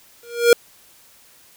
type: tone with exponential growth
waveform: square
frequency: 472.8 Hz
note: A#4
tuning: 24 cents sharp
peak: -6 dBFS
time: 0.23-0.53 s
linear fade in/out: 2 ms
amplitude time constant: 65 ms
effects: white hiss -51 dBFS RMS until 1.56 s